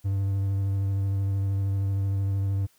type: tone with vibrato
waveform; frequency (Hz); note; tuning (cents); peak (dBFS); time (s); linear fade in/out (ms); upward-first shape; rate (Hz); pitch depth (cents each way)
triangle; 98; G2; 0; -21; 0.04-2.67; 20; triangle; 13; 20
effects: white hiss -63 dBFS RMS until 2.78 s